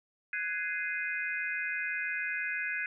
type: chord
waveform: sine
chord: Ab dominant seventh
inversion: third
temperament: just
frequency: 1495.1 / 1661.2 / 2077 / 2492 Hz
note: Gb6 / Ab6 / C7 / Eb7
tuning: +18 / 0 / -13 / +2 cents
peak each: -38 / -36 / -37 / -37 dBFS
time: 0.33-2.86 s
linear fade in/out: 2 ms
effects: none